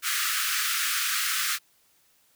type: high-pass noise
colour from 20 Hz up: pink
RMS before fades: -27 dBFS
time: 0.02-1.59 s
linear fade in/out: 50 ms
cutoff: 1200 Hz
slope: 96 dB/octave
effects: white hiss -64 dBFS RMS until 2.35 s